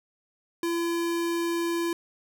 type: tone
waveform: square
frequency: 339 Hz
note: E4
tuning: 49 cents sharp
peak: -26 dBFS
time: 0.63-1.93 s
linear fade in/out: 2 ms
effects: none